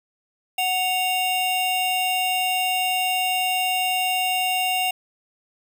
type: tone pair together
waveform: square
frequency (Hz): 738 / 2786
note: F#5 / F7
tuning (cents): -5 / -5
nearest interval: octave + major seventh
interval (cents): 2300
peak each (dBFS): -24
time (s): 0.58-4.91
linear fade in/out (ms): 5
effects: none